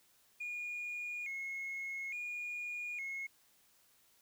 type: tone with vibrato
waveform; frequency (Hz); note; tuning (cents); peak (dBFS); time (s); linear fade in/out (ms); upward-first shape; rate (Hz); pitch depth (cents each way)
sine; 2300; D7; -37; -37; 0.4-3.27; 10; square; 0.58; 100
effects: tanh soft clip ceiling -36 dBFS + white hiss -69 dBFS RMS until 4.21 s